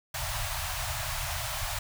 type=band-stop noise; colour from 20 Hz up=pink; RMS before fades=-33 dBFS; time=0.14-1.79 s; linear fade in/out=5 ms; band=140 to 600 Hz; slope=96 dB/octave; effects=none